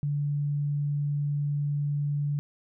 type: tone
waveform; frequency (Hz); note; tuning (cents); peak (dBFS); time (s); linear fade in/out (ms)
sine; 145; D3; -22; -25; 0.03-2.39; 0
effects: none